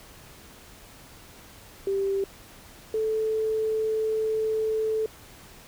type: tone pair in turn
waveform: sine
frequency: 392 / 437.9 Hz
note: G4 / A4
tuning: 0 / -8 cents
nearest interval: major second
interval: 192 cents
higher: second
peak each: -23 dBFS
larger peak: neither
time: 1.87-2.24 / 2.94-5.06 s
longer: second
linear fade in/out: 2 ms
effects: pink hiss -49 dBFS RMS until 5.67 s